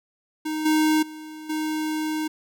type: tone with level steps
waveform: square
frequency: 310.3 Hz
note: D#4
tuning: 5 cents flat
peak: -26 / -18 / -37 / -25 dBFS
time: 0.45-2.28 s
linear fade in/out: 10 ms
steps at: 0.65 / 1.02 / 1.49 s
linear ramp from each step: 10 ms
effects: none